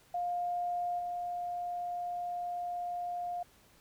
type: tone with level steps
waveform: sine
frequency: 706 Hz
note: F5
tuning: 19 cents sharp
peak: -31 / -34 dBFS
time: 0.14-3.43 s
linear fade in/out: 5 ms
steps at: 0.98 s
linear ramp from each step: 20 ms
effects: pink hiss -63 dBFS RMS until 3.8 s